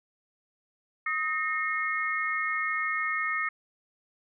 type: tone cluster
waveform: sine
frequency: 1263 / 1833 / 2159 Hz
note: D#6 / A#6 / C#7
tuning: +26 / -30 / -46 cents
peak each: -31 dBFS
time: 1.06-3.49 s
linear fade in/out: 5 ms
effects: none